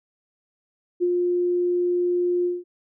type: tone with ADSR envelope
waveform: sine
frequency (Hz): 354.1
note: F4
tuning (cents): +24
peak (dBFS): -17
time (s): 1-2.64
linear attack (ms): 28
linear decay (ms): 46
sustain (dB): -2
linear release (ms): 190
effects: none